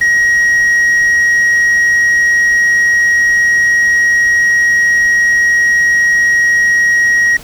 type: tone with tanh clipping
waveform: sine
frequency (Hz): 1894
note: A#6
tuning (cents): +27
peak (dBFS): -8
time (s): 0.01-7.37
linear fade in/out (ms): 5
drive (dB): 3
effects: pink hiss -34 dBFS RMS until 7.43 s